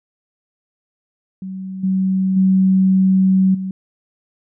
sine tone with level steps, 189.3 Hz, F#3, 40 cents sharp, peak -25 / -14 / -10 / -21 dBFS, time 1.42-3.71 s, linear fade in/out 2 ms, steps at 1.83 / 2.36 / 3.54 s, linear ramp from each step 10 ms, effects none

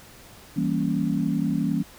sine chord, E diminished seventh, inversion none, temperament equal, 164.81 / 196 / 233.1 / 277.2 Hz, E3 / G3 / Bb3 / Db4, 0 / 0 / 0 / 0 cents, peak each -27 dBFS, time 0.56-1.83 s, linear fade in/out 10 ms, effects pink hiss -48 dBFS RMS until 1.98 s

